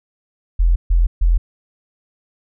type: tone bursts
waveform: sine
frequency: 42.49 Hz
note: F1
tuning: 47 cents flat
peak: -10 dBFS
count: 3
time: 0.59-1.38 s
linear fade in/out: 10 ms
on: 170 ms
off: 140 ms
effects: none